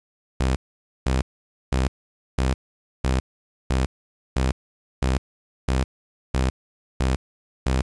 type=tone bursts; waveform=sawtooth; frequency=65 Hz; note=C2; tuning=11 cents flat; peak=-15 dBFS; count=12; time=0.4-7.82 s; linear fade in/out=5 ms; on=160 ms; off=500 ms; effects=resampled to 22050 Hz + 8-bit